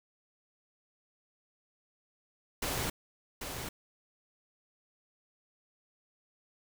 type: noise with echo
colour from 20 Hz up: pink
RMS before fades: -34 dBFS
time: 2.62-2.9 s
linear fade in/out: 5 ms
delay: 790 ms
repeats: 1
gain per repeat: -6 dB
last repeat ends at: 3.69 s
effects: none